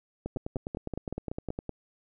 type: two click trains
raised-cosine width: 2 ms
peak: -20 / -20 dBFS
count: 8 / 14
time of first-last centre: 0.37-1.693 / 0.26-1.589 s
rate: 5.29 / 9.78 Hz
effects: none